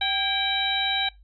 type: harmonic tone with a mistuned harmonic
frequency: 776 Hz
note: G5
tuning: 18 cents flat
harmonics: 1 / 2 / 3 / 4 / 5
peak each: -29 / -31 / -30 / -31 / -25 dBFS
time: 0.01-1.09 s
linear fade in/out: 5 ms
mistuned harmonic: 2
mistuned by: +70 cents
effects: noise-tail reverb RT60 0.2 s tail -22 dB re dry + added 50 Hz sine -49 dBFS peak until 1.23 s